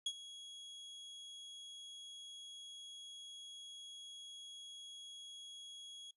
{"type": "tone with ADSR envelope", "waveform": "40% pulse", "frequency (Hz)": 3322, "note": "G#7", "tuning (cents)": 0, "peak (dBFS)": -33, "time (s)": [0.06, 6.11], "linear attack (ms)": 5, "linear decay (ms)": 56, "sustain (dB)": -16, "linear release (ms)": 4, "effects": ["noise-tail reverb RT60 0.1 s tail -19 dB re dry", "resampled to 24000 Hz"]}